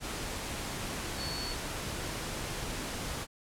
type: tone in noise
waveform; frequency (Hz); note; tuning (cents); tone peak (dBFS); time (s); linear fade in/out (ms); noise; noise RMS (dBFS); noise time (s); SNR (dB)
sine; 4435; C#8; 0; -38; 1.16-1.56; 50; pink; -37; 0-3.27; -4
effects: low-pass 11000 Hz 12 dB/octave